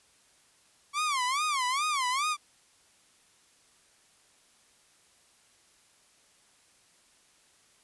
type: tone with vibrato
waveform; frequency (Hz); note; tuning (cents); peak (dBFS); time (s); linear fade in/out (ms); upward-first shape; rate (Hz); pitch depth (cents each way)
sawtooth; 1108.7; C#6; 0; -23; 0.93-2.37; 50; sine; 2.4; 200
effects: white hiss -63 dBFS RMS until 7.83 s + resampled to 24000 Hz